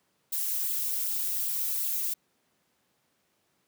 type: noise with flanger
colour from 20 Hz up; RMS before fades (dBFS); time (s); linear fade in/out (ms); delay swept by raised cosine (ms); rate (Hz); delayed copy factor
violet; -30; 0.32-2.14; 10; 0.24 to 4.64; 2.6; +0.9
effects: pink hiss -72 dBFS RMS until 3.67 s + high-pass 150 Hz 12 dB/octave